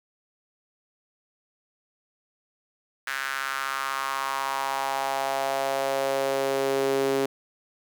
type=tone with high-pass filter sweep; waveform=sawtooth; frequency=136.1 Hz; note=C#3; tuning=31 cents flat; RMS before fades=-27 dBFS; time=3.07-7.26 s; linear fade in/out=5 ms; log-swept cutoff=1600 to 360 Hz; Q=3.4; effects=none